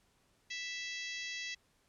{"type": "harmonic tone", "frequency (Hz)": 659.3, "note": "E5", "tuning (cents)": 0, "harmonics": [3, 4, 5, 6, 7, 8, 9, 10], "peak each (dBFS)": [-43, -45, -47, -49, -50, -51, -52, -53], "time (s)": [0.5, 1.55], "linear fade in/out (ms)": 10, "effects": ["pink hiss -72 dBFS RMS until 1.88 s", "low-pass 11000 Hz 12 dB/octave"]}